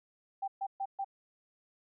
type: tone bursts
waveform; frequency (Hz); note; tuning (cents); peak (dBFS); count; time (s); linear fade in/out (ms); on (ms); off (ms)
sine; 784; G5; 0; -32; 4; 0.42-1.046; 10; 59; 130
effects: none